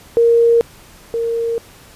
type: tone pair in turn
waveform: sine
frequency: 466.2 / 462.4 Hz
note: A#4 / A#4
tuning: 0 / -14 cents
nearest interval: unison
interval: 14 cents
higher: first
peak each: -8 / -16 dBFS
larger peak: first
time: 0.17-0.61 / 1.14-1.58 s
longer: neither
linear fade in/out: 0 ms
effects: pink hiss -43 dBFS RMS until 1.95 s + resampled to 32000 Hz